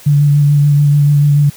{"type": "tone with vibrato", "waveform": "sine", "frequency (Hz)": 145.1, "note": "D3", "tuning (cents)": -21, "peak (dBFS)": -6, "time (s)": [0.06, 1.5], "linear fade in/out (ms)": 10, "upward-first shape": "sine", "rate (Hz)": 6.9, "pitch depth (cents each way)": 20, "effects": ["white hiss -38 dBFS RMS until 1.56 s"]}